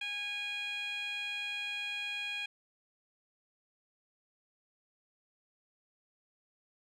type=tone with band-pass filter; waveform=15% pulse; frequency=821 Hz; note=G#5; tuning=20 cents flat; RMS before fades=-38 dBFS; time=0.01-2.46 s; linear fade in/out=5 ms; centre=2800 Hz; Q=3.9; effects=none